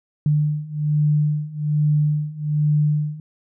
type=beating tone pair; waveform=sine; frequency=149.1 / 150.3 Hz; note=D3 / D3; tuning=+27 / +40 cents; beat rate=1.2 Hz; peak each=-21 / -19 dBFS; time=0.26-3.2 s; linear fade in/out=2 ms; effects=none